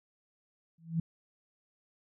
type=tone with exponential growth; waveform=sine; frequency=164.7 Hz; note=E3; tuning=1 cent flat; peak=-24 dBFS; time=0.78-1 s; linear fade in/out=5 ms; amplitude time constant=47 ms; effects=none